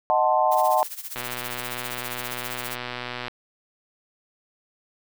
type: chord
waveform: sine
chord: D# diminished seventh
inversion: none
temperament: equal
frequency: 622.3 / 740 / 880 / 1046.5 Hz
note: D#5 / F#5 / A5 / C6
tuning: 0 / 0 / 0 / 0 cents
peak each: -23 / -22 / -22 / -25 dBFS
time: 0.1-0.83 s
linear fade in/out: 0 ms
type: noise with tremolo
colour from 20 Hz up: blue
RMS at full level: -33 dBFS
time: 0.51-2.76 s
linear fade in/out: 10 ms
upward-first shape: sine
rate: 15 Hz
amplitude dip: 80%
type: click train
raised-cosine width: 0.3 ms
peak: -15 dBFS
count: 262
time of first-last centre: 1.16-3.282 s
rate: 123 Hz
effects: none